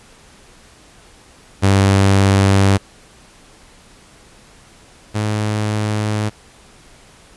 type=tone pair in turn; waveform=sawtooth; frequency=98 / 106.11 Hz; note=G2 / G#2; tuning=0 / +38 cents; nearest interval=minor second; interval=138 cents; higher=second; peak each=-6 / -13 dBFS; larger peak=first; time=1.62-2.78 / 5.14-6.3 s; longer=neither; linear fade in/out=20 ms; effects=pink hiss -46 dBFS RMS until 7.36 s + resampled to 24000 Hz